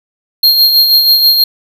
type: tone with tremolo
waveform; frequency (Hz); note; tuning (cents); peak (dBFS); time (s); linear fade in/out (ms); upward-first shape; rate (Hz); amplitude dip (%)
square; 4224; C8; +16; -4; 0.43-1.44; 5; sine; 6.2; 45
effects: none